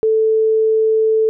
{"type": "tone", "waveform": "sine", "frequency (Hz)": 440, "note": "A4", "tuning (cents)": 0, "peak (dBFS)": -11, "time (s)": [0.03, 1.29], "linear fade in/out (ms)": 0, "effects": []}